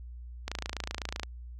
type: click train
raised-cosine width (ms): 0.2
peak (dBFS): -16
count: 22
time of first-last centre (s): 0.48-1.233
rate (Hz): 27.9
effects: added 60 Hz sine -41 dBFS peak until 1.59 s